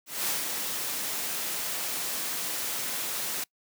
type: noise with ADSR envelope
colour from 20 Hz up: white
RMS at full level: -28 dBFS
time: 0.06-3.44 s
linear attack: 210 ms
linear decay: 160 ms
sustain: -4 dB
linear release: 6 ms
effects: noise-tail reverb RT60 0.1 s tail -25 dB re dry + high-pass 150 Hz 12 dB/octave